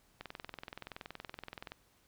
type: click train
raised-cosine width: 0.3 ms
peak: -27 dBFS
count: 33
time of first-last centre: 0.21-1.719 s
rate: 21.2 Hz
effects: pink hiss -69 dBFS RMS until 2.07 s